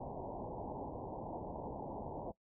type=low-pass noise; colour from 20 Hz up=white; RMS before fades=-44 dBFS; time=0-2.32 s; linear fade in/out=10 ms; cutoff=950 Hz; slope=96 dB/octave; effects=noise-tail reverb RT60 0.1 s tail -21 dB re dry